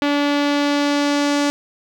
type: tone with low-pass filter sweep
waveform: sawtooth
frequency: 288.2 Hz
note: D4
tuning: 33 cents flat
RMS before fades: -18 dBFS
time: 0.02-1.5 s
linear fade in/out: 0 ms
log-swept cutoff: 3500 to 6500 Hz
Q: 1.3
effects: 8-bit